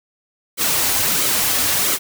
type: noise with flanger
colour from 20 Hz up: white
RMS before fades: -18 dBFS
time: 0.57-1.99 s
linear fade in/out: 50 ms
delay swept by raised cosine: 1.1 to 5.9 ms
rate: 1.5 Hz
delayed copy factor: -0.55
effects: none